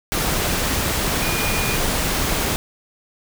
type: tone in noise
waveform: sine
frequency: 2437 Hz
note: D#7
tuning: 37 cents flat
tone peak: -27 dBFS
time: 1.22-1.76 s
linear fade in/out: 0 ms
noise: pink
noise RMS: -21 dBFS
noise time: 0.12-2.56 s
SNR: -9 dB
effects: none